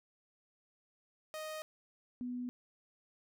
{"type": "tone pair in turn", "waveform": ["sawtooth", "sine"], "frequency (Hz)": [622.3, 247], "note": ["D#5", "B3"], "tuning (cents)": [0, 0], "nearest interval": "octave + major third", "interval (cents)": 1600, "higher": "first", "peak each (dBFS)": [-37, -37], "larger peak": "neither", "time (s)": [[1.34, 1.62], [2.21, 2.49]], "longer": "neither", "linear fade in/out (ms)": 0, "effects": []}